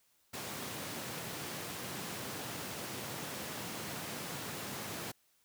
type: high-pass noise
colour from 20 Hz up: pink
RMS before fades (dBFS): -42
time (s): 0.33-5.12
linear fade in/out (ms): 10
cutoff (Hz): 110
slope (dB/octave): 24
effects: white hiss -72 dBFS RMS until 5.44 s